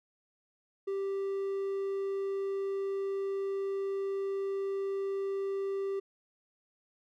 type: tone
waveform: triangle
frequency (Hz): 392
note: G4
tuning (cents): 0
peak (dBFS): -29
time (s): 0.87-6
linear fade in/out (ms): 10
effects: none